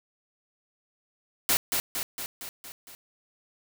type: noise with echo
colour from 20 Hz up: white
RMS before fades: -23 dBFS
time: 1.49-1.57 s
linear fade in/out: 0 ms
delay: 230 ms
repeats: 6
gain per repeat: -4 dB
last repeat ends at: 2.95 s
effects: none